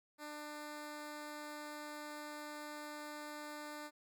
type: tone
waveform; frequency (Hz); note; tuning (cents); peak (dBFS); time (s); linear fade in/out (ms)
10% pulse; 298.5; D4; +28; -37; 0.18-3.91; 50
effects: none